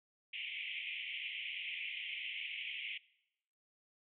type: band-pass noise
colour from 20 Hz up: pink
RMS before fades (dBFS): -43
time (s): 0.33-2.98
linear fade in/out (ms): 10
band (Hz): 2100 to 3200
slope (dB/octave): 96
effects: noise-tail reverb RT60 0.8 s tail -21 dB re dry